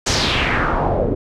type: noise with low-pass filter sweep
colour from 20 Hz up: pink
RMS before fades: -18 dBFS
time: 0.06-1.15 s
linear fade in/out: 10 ms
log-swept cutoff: 6600 to 390 Hz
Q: 3
effects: none